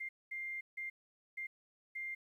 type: tone bursts at uneven times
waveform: sine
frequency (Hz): 2100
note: C7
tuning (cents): +6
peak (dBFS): -39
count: 5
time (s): 0-0.09 / 0.31-0.61 / 0.77-0.9 / 1.37-1.47 / 1.95-2.15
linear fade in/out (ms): 10
effects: 12-bit